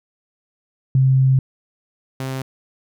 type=tone pair in turn; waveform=sine / sawtooth; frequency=132.2 / 132.2 Hz; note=C3 / C3; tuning=+18 / +18 cents; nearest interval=unison; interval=0 cents; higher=neither; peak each=-11 / -20 dBFS; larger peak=first; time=0.95-1.39 / 2.2-2.42 s; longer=first; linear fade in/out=2 ms; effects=none